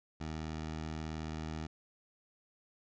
15% pulse tone, 78.6 Hz, D#2, 18 cents sharp, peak -32 dBFS, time 0.2-1.67 s, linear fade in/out 10 ms, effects resampled to 16000 Hz

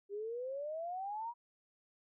sine exponential sweep, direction up, 394.8 to 969 Hz, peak -38 dBFS, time 0.09-1.34 s, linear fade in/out 50 ms, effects none

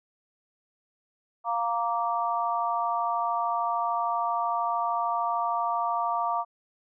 harmonic tone, 233.1 Hz, A#3, in tune, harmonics 3 / 4 / 5, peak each -29 / -29 / -29 dBFS, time 1.44-6.45 s, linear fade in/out 50 ms, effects none

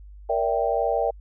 sine chord, E half-diminished seventh, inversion second, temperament equal with one note detuned, 466.2 / 577.9 / 659.3 / 784 Hz, Bb4 / D5 / E5 / G5, 0 / -28 / 0 / 0 cents, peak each -26 dBFS, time 0.29-1.11 s, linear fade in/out 10 ms, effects added 50 Hz sine -41 dBFS peak until 1.2 s

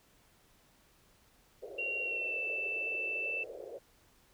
white band-pass noise, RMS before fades -46 dBFS, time 1.62-3.79 s, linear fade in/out 10 ms, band 390 to 580 Hz, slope 48 dB/octave
sine tone with pitch glide, 2753 to 2655 Hz, F7 to E7, -25 to +12 cents, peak -33 dBFS, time 1.78-3.44 s, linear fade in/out 10 ms, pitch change -63 cents, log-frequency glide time 2.02-2.38 s
effects pink hiss -66 dBFS RMS until 4.33 s

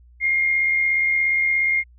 sine tone with amplitude modulation, 2127 Hz, C7, 28 cents sharp, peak -15 dBFS, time 0.2-1.84 s, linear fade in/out 50 ms, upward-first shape sine, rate 77 Hz, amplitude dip 35%, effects added 60 Hz sine -47 dBFS peak until 1.98 s

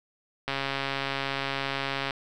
click train, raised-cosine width 0.3 ms, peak -13 dBFS, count 224, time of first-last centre 0.48-2.108 s, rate 137 Hz, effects none

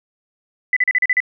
sine tone bursts, 2000 Hz, B6, 21 cents sharp, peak -12 dBFS, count 7, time 0.73-1.203 s, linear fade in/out 2 ms, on 35 ms, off 38 ms, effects none

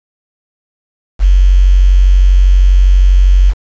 sine tone with quantisation, 46.25 Hz, F#1, in tune, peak -3 dBFS, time 1.19-3.54 s, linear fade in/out 50 ms, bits 5, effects resampled to 16000 Hz

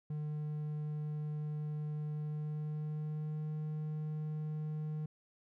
triangle tone with pitch glide, 150.9 to 153.45 Hz, D3 to D#3, +47 to -24 cents, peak -34 dBFS, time 0.1-5.06 s, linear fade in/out 5 ms, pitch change +29 cents, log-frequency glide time 2.17-3.5 s, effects none

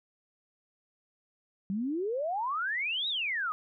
sine exponential two-way sweep, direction up then down, 186 to 3898 to 1212 Hz, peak -29 dBFS, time 1.7-3.52 s, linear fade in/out 0 ms, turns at 3.08 s, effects none

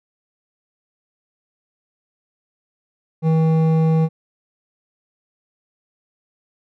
sine tone with hard clipping, 160.4 Hz, E3, 47 cents flat, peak -15 dBFS, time 3.22-4.09 s, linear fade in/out 50 ms, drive 10 dB, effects none

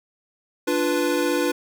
square chord, B diminished, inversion first, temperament equal, 293.7 / 349.2 / 493.9 Hz, D4 / F4 / B4, 0 / 0 / 0 cents, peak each -25 dBFS, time 0.67-1.52 s, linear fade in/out 10 ms, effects none

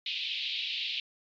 white band-pass noise, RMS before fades -34 dBFS, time 0.06-1 s, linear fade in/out 2 ms, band 2500 to 4000 Hz, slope 48 dB/octave, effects MP3 96 kbps

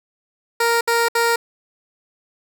15% pulse tone bursts, 466.2 Hz, A#4, in tune, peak -9 dBFS, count 3, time 0.6-1.36 s, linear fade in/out 5 ms, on 210 ms, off 65 ms, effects none

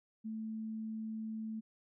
sine tone, 220 Hz, A3, in tune, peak -38 dBFS, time 0.24-1.61 s, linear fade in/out 20 ms, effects none

